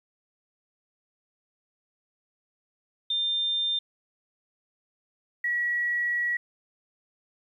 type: tone pair in turn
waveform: sine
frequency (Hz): 3600 / 1924.7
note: A7 / B6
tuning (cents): +39 / -45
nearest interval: major seventh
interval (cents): 1084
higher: first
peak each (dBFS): -24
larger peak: neither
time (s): 3.1-3.79 / 5.44-6.37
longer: second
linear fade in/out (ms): 5
effects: 10-bit